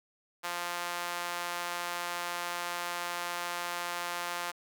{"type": "tone with high-pass filter", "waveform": "sawtooth", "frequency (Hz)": 174.61, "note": "F3", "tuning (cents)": 0, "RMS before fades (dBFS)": -36, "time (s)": [0.43, 4.52], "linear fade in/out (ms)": 20, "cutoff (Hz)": 940, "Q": 1.1, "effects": []}